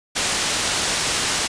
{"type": "low-pass noise", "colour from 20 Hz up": "white", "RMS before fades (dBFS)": -22, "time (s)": [0.15, 1.48], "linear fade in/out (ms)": 20, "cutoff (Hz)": 7400, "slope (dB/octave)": 12, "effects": ["resampled to 22050 Hz"]}